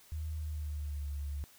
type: tone with pitch glide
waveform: sine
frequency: 77.78 to 71.74 Hz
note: D#2 to D2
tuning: 0 to -40 cents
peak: -35 dBFS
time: 0.12-1.44 s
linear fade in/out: 0 ms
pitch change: -140 cents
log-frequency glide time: 0.34-1.07 s
effects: white hiss -60 dBFS RMS until 1.58 s